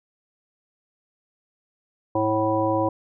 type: harmonic tone with a mistuned harmonic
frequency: 109 Hz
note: A2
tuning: 16 cents flat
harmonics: 1 / 3 / 5 / 7 / 9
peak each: -30 / -24 / -24 / -28 / -26 dBFS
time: 2.15-2.89 s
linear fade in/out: 5 ms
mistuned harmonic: 1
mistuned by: -29 cents
effects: none

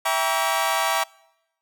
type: chord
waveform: sawtooth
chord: E diminished seventh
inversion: none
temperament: just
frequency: 659.3 / 791.1 / 949.3 / 1139.2 Hz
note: E5 / G5 / Bb5 / Db6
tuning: 0 / +16 / +31 / +47 cents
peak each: -22 dBFS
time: 0.05-1.04 s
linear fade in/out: 10 ms
effects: noise-tail reverb RT60 0.9 s tail -25 dB re dry

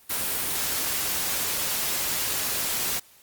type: noise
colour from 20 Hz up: white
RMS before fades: -27 dBFS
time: 0.09-3 s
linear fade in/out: 20 ms
effects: white hiss -55 dBFS RMS until 3.22 s + Opus 32 kbps

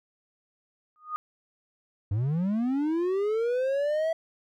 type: tone with exponential growth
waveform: sine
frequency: 1234 Hz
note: D#6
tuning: 15 cents flat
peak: -25 dBFS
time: 0.96-1.16 s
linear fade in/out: 0 ms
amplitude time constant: 43 ms
type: linear sweep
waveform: triangle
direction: up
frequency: 94 to 659.3 Hz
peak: -22 dBFS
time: 2.11-4.13 s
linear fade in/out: 5 ms
effects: none

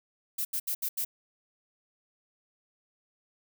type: noise bursts at uneven times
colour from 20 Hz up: violet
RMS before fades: -31 dBFS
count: 5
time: 0.38-0.45 / 0.53-0.6 / 0.67-0.75 / 0.82-0.89 / 0.97-1.05 s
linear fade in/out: 10 ms
effects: none

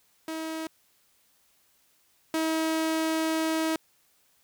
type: tone pair in turn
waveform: sawtooth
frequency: 320 / 320 Hz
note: D#4 / D#4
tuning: +49 / +49 cents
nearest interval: unison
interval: 0 cents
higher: neither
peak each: -28 / -21 dBFS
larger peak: second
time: 0.28-0.67 / 2.34-3.76 s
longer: second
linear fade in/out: 2 ms
effects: white hiss -66 dBFS RMS until 4.43 s

